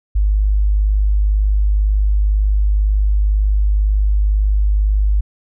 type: tone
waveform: sine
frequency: 51 Hz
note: G#1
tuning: 31 cents flat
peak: -11 dBFS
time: 0.15-5.21 s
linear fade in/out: 10 ms
effects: none

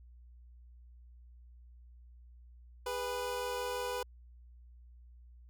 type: tone pair together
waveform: 25% pulse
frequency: 408.1 / 493.9 Hz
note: G#4 / B4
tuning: -30 / 0 cents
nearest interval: minor third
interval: 330 cents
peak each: -38 / -32 dBFS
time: 2.86-4.03 s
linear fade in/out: 5 ms
effects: added 60 Hz sine -53 dBFS peak until 5.49 s

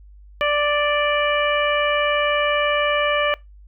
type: harmonic tone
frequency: 587.3 Hz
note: D5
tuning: in tune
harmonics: 1 / 2 / 3 / 4 / 5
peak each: -20 / -23 / -25 / -26 / -27 dBFS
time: 0.41-3.34 s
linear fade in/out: 0 ms
effects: noise-tail reverb RT60 0.2 s tail -23 dB re dry + added 50 Hz sine -42 dBFS peak until 3.67 s

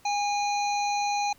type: harmonic tone with a mistuned harmonic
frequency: 818 Hz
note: G#5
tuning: 26 cents flat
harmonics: 1 / 3 / 5 / 7 / 8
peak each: -25 / -34 / -36 / -39 / -43 dBFS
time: 0.05-1.33 s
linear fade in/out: 5 ms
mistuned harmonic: 7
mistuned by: +65 cents
effects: pink hiss -58 dBFS RMS until 1.38 s

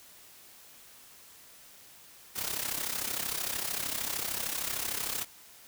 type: noise with amplitude modulation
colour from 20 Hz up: white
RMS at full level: -31 dBFS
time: 2.35-5.25 s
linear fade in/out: 20 ms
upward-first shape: sine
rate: 33.2 Hz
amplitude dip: 70%
effects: white hiss -54 dBFS RMS until 5.67 s

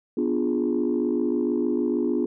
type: chord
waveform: sine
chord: B diminished seventh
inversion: none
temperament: equal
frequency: 246.9 / 293.7 / 349.2 / 415.3 Hz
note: B3 / D4 / F4 / Ab4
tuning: 0 / 0 / 0 / 0 cents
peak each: -25 / -26 / -25 / -28 dBFS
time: 0.17-2.26 s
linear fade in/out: 5 ms
effects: tanh soft clip ceiling -14 dBFS

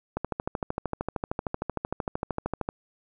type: click train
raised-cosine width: 1 ms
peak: -14 dBFS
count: 34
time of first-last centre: 0.17-2.689 s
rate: 13.1 Hz
effects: none

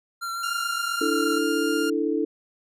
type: tone with vibrato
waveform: square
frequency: 1368 Hz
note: F6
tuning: 36 cents flat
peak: -29 dBFS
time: 0.21-1.4 s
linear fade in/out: 20 ms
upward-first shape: sine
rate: 6.9 Hz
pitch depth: 17 cents each way
type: tone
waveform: sawtooth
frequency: 1403 Hz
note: F6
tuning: 8 cents sharp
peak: -24 dBFS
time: 0.43-1.9 s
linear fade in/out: 5 ms
type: chord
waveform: sine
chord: D suspended second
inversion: none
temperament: equal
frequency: 293.7 / 329.6 / 440 Hz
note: D4 / E4 / A4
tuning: 0 / 0 / 0 cents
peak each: -26 dBFS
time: 1.01-2.25 s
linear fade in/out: 5 ms
effects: resampled to 32000 Hz

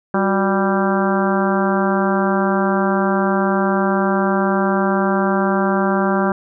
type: harmonic tone with a mistuned harmonic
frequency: 196 Hz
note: G3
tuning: in tune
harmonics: 1 / 2 / 3 / 4 / 5 / 6 / 7 / 8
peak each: -18 / -21 / -23 / -24 / -25 / -26 / -26 / -27 dBFS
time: 0.14-6.32 s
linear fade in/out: 2 ms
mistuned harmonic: 2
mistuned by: -100 cents
effects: none

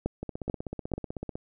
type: two click trains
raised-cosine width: 2 ms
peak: -21 / -14 dBFS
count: 19 / 3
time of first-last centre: 0.23-1.355 / 0.06-0.937 s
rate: 16 / 2.28 Hz
effects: none

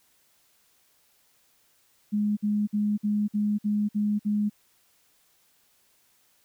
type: tone bursts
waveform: sine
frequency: 208.5 Hz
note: G#3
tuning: 7 cents sharp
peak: -22 dBFS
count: 8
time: 2.12-4.498 s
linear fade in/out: 20 ms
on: 250 ms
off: 54 ms
effects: white hiss -65 dBFS RMS until 6.44 s

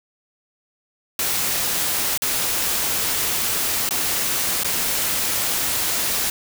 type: noise with dropouts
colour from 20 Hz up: white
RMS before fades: -22 dBFS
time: 1.19-6.3 s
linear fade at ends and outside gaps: 2 ms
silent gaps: 2.176-2.22 / 3.891-3.908 / 4.635-4.645 s
effects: none

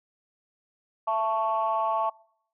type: chord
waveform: sine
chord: A major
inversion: second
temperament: equal with one note detuned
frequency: 667.7 / 880 / 1108.7 Hz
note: E5 / A5 / C#6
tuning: +22 / 0 / 0 cents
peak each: -28 / -26 / -27 dBFS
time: 1.07-2.1 s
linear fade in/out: 10 ms
effects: noise-tail reverb RT60 0.7 s tail -25 dB re dry + tanh soft clip ceiling -16 dBFS

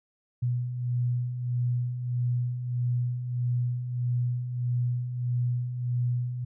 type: beating tone pair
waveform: sine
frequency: 121.3 / 122.9 Hz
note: B2 / B2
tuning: -31 / -8 cents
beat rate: 1.6 Hz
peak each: -34 / -26 dBFS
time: 0.42-6.45 s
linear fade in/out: 10 ms
effects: none

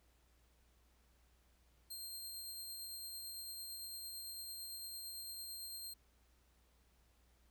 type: tone with tremolo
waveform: 15% pulse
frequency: 4186 Hz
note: C8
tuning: in tune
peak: -38 dBFS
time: 1.9-5.94 s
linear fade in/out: 10 ms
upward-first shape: triangle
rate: 8.9 Hz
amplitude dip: 25%
effects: added 60 Hz sine -70 dBFS peak until 7.5 s + pink hiss -75 dBFS RMS until 7.5 s

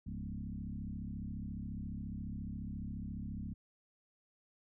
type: tone with frequency modulation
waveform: sine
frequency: 138.59 Hz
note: C#3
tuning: in tune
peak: -39 dBFS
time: 0.06-3.54 s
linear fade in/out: 10 ms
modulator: 34.4 Hz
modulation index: 3
effects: none

